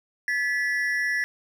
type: ring-modulated tone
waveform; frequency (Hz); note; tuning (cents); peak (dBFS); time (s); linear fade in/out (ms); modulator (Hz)
triangle; 1841; A#6; -22; -18; 0.28-1.24; 0; 122
effects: none